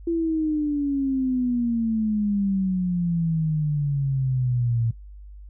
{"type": "exponential sweep", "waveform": "sine", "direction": "down", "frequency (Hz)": [339, 113.5], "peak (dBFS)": -20, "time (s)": [0.07, 4.91], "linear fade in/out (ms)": 5, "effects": ["noise-tail reverb RT60 0.1 s tail -18 dB re dry", "added 50 Hz sine -39 dBFS peak until 5.49 s"]}